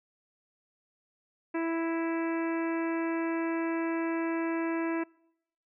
harmonic tone, 330 Hz, E4, 2 cents sharp, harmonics 1 / 2 / 3 / 4 / 5 / 6 / 7 / 8, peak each -29 / -38 / -39 / -45 / -42 / -45 / -46 / -48 dBFS, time 1.54-5.04 s, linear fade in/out 10 ms, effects noise-tail reverb RT60 0.8 s tail -26 dB re dry

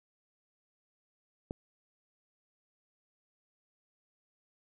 click, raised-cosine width 2 ms, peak -23 dBFS, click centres 1.509 s, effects none

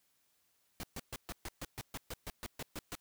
pink noise bursts, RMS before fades -42 dBFS, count 14, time 0.8-2.952 s, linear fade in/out 0 ms, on 33 ms, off 130 ms, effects white hiss -75 dBFS RMS until 3 s

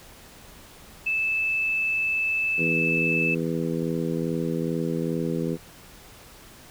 sine tone, 2626 Hz, E7, 7 cents flat, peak -22 dBFS, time 1.06-3.35 s, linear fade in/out 10 ms
harmonic tone, 82.41 Hz, E2, in tune, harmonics 2 / 3 / 4 / 5 / 6, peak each -28 / -30 / -31 / -32 / -33 dBFS, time 2.57-5.58 s, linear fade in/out 50 ms
effects pink hiss -48 dBFS RMS until 6.7 s

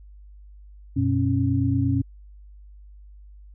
sine tone cluster, 92.7 / 121.4 / 273.7 Hz, F#2 / B2 / C#4, +4 / -29 / -22 cents, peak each -24 / -23 / -23 dBFS, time 0.96-2.02 s, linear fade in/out 10 ms, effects added 50 Hz sine -43 dBFS peak until 3.54 s

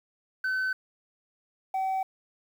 sine tone pair in turn, 1522 / 763.6 Hz, F#6 / G5, +48 / -46 cents, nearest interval octave, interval 1194 cents, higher first, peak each -23 dBFS, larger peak neither, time 0.44-0.73 / 1.74-2.03 s, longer neither, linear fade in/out 5 ms, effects tanh soft clip ceiling -25 dBFS + 9-bit

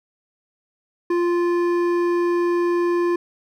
triangle tone with hard clipping, 347.9 Hz, F4, 7 cents flat, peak -19 dBFS, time 1.1-3.16 s, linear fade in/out 5 ms, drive 14 dB, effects none

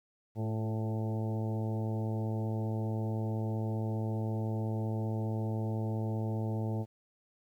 harmonic tone with a mistuned harmonic, 110 Hz, A2, in tune, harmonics 1 / 2 / 3 / 4 / 5 / 6 / 7 / 8, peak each -32 / -38 / -42 / -44 / -46 / -48 / -49 / -50 dBFS, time 0.35-6.86 s, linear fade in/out 50 ms, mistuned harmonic 3, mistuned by +24 cents, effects 11-bit

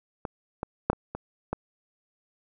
clicks, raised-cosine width 1 ms, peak -17 / -16 / -6 / -19 / -19 / -14 dBFS, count 6, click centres 0.252 / 0.631 / 0.9 / 0.931 / 1.15 / 1.53 s, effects none

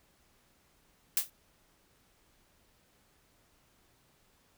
blue noise with exponential decay, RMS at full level -23 dBFS, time 1.17-1.3 s, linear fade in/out 2 ms, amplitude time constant 28 ms, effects pink hiss -68 dBFS RMS until 4.57 s

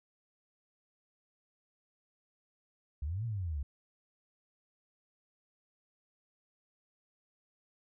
sine exponential two-way sweep, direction up then down, 66.3 to 120 to 66.3 Hz, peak -33 dBFS, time 3.02-3.63 s, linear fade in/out 5 ms, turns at 3.25 s, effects none

